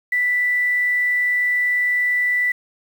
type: tone with quantisation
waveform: sine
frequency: 1975.5 Hz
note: B6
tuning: in tune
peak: -16 dBFS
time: 0.12-2.52 s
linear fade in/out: 5 ms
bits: 7
effects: none